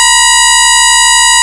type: tone with frequency modulation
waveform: sine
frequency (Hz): 2931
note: F#7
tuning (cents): -17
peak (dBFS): -3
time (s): 0-1.42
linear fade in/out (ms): 0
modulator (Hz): 965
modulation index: 6.2
effects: none